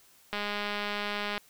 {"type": "click train", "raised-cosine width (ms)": 0.3, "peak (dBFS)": -17, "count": 217, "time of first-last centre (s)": [0.33, 1.379], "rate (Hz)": 206, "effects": ["white hiss -60 dBFS RMS until 1.49 s"]}